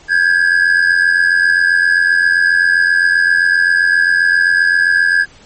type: ring-modulated tone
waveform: triangle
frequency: 1641 Hz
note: G#6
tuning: 21 cents flat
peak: -4 dBFS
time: 0.08-5.26 s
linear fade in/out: 50 ms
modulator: 43.8 Hz
effects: pink hiss -43 dBFS RMS until 5.45 s + MP3 32 kbps